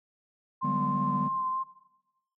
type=tone with vibrato; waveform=sine; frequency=1046.5 Hz; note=C6; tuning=in tune; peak=-28 dBFS; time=0.61-1.64 s; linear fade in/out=20 ms; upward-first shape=sine; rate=3.2 Hz; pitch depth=16 cents each way
type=chord; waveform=triangle; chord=G major seventh; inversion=second; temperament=equal with one note detuned; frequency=146.83 / 185 / 200.3 / 246.9 Hz; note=D3 / F#3 / G3 / B3; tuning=0 / 0 / +38 / 0 cents; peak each=-32 dBFS; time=0.63-1.29 s; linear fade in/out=20 ms
effects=noise-tail reverb RT60 1.0 s tail -18 dB re dry